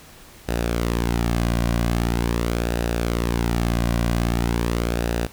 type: tone with flanger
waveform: sawtooth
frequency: 58.2 Hz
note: A#1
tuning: 2 cents flat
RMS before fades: -22 dBFS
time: 0.48-5.27 s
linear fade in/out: 10 ms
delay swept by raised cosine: 0.91 to 2.31 ms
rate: 0.43 Hz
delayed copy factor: -0.5
effects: pink hiss -46 dBFS RMS until 5.32 s